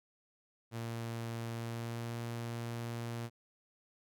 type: tone with pitch glide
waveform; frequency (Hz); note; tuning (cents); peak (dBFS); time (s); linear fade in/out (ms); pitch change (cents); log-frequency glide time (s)
sawtooth; 115.7 to 117.32; A#2 to A#2; -13 to +12; -34; 0.71-3.3; 50; +25; 1.53-2.14
effects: none

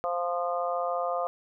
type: harmonic tone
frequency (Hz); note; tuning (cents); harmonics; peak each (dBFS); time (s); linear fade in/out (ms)
174.61; F3; 0; 3 / 4 / 5 / 6 / 7; -31 / -30 / -42 / -37 / -34; 0.04-1.27; 0
effects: none

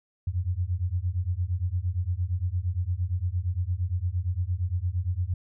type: beating tone pair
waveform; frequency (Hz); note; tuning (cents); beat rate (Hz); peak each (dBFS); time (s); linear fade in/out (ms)
sine; 85.5 / 94.2; F2 / F#2; -36 / +32; 8.7; -28; 0.27-5.34; 5
effects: none

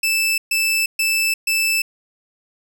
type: tone bursts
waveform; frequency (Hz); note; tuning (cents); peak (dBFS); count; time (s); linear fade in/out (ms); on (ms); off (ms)
sawtooth; 2637; E7; 0; -13; 4; 0.03-1.82; 5; 350; 130
effects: none

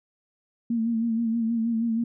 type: tone with vibrato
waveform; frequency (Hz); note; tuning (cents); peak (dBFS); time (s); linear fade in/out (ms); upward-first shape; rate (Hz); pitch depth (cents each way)
sine; 228.8; A#3; -32; -22; 0.7-2.04; 5; sine; 6.3; 47
effects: none

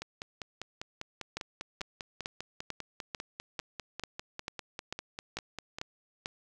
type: two click trains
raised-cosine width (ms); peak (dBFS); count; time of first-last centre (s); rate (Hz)
0.2; -21 / -18; 30 / 12; 0.02-5.785 / 1.37-6.259; 5.03 / 2.25
effects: none

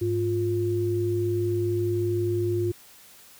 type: tone pair together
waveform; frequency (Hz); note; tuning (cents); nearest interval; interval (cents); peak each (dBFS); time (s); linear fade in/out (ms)
sine; 103.83 / 351.5; G#2 / F4; 0 / +11; octave + major sixth; 2111; -27 / -24; 0.01-2.72; 10
effects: white hiss -51 dBFS RMS until 3.39 s

